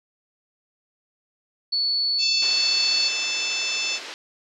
sine tone, 4435 Hz, C#8, in tune, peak -20 dBFS, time 1.72-3.09 s, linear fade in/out 10 ms
harmonic tone, 880 Hz, A5, in tune, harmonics 3 / 4 / 5 / 6 / 7 / 8, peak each -27 / -31 / -32 / -30 / -35 / -36 dBFS, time 2.18-4 s, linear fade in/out 50 ms
white band-pass noise, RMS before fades -37 dBFS, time 2.42-4.14 s, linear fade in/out 0 ms, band 300 to 5100 Hz, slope 24 dB/octave
effects none

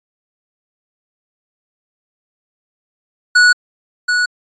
square tone with echo, 1468 Hz, F#6, 14 cents flat, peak -7 dBFS, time 3.35-3.53 s, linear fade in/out 10 ms, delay 730 ms, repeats 1, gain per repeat -6 dB, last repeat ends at 4.26 s, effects resampled to 16000 Hz

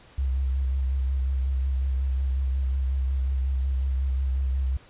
sine tone with vibrato, 66.1 Hz, C2, 18 cents sharp, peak -22 dBFS, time 0.18-4.77 s, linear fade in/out 5 ms, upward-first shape sine, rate 5.5 Hz, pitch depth 37 cents each way, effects pink hiss -53 dBFS RMS until 4.89 s + resampled to 8000 Hz

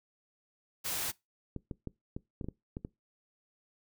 white noise, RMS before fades -35 dBFS, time 0.84-1.12 s, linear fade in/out 20 ms
clicks, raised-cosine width 3 ms, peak -25 dBFS, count 9, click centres 1.563 / 1.712 / 1.873 / 2.165 / 2.412 / 2.444 / 2.486 / 2.769 / 2.849 s
effects noise-tail reverb RT60 0.2 s tail -22 dB re dry

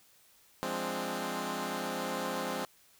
10% pulse chord, D half-diminished seventh, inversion first, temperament equal, 174.61 / 207.7 / 261.6 / 293.7 Hz, F3 / Ab3 / C4 / D4, 0 / 0 / 0 / 0 cents, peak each -32 / -30 / -29 / -35 dBFS, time 0.63-2.65 s, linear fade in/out 0 ms, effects white hiss -63 dBFS RMS until 2.99 s

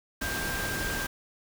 sine tone in noise, 1587 Hz, G6, 21 cents sharp, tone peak -33 dBFS, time 0.21-1.07 s, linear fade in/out 10 ms, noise pink, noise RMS -33 dBFS, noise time 0.21-1.07 s, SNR -3 dB, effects none

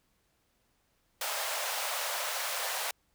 pink high-pass noise, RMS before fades -34 dBFS, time 1.21-2.91 s, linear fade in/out 2 ms, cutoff 540 Hz, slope 48 dB/octave, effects pink hiss -73 dBFS RMS until 3.14 s

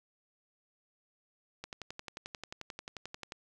click train, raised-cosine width 0.2 ms, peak -24 dBFS, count 20, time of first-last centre 1.64-3.321 s, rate 11.3 Hz, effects none

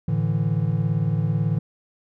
triangle chord, A suspended fourth, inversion none, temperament equal, 110 / 146.83 / 164.81 Hz, A2 / D3 / E3, 0 / 0 / 0 cents, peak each -22 dBFS, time 0.08-1.59 s, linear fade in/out 5 ms, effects none

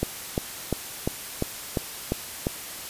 click train, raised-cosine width 2 ms, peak -10 dBFS, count 8, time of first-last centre 0.03-2.469 s, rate 2.87 Hz, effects white hiss -37 dBFS RMS until 2.89 s + resampled to 32000 Hz

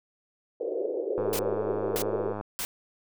white band-pass noise, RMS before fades -30 dBFS, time 0.6-2.33 s, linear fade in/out 5 ms, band 370 to 510 Hz, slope 48 dB/octave
click train, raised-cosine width 1 ms, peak -21 dBFS, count 129, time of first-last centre 1.18-2.411 s, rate 104 Hz
white noise bursts, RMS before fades -32 dBFS, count 3, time 1.33-2.65 s, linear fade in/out 0 ms, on 60 ms, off 570 ms
effects none

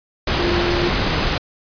sine tone in noise, 349.2 Hz, F4, in tune, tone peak -20 dBFS, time 0.39-0.89 s, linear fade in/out 5 ms, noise pink, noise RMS -19 dBFS, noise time 0.27-1.38 s, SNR -4 dB, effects resampled to 11025 Hz

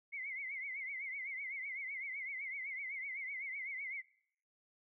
sine tone with vibrato, 2140 Hz, C7, 38 cents sharp, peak -40 dBFS, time 0.12-4.02 s, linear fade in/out 20 ms, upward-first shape triangle, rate 7.9 Hz, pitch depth 130 cents each way, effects noise-tail reverb RT60 0.7 s tail -22 dB re dry

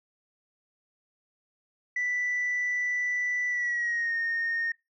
sine tone with pitch glide, 1975.5 to 1843.2 Hz, B6 to A#6, 0 to -20 cents, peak -25 dBFS, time 1.96-4.72 s, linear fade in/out 5 ms, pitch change -120 cents, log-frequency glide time 3.48-4.15 s, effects noise-tail reverb RT60 0.2 s tail -23 dB re dry + tanh soft clip ceiling -23 dBFS

